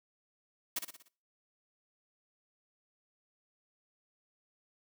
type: noise with echo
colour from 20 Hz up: white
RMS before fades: -34 dBFS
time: 0.76-0.79 s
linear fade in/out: 5 ms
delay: 59 ms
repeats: 5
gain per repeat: -6 dB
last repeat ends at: 1.085 s
effects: noise-tail reverb RT60 0.4 s tail -21 dB re dry + high-pass 200 Hz 12 dB/octave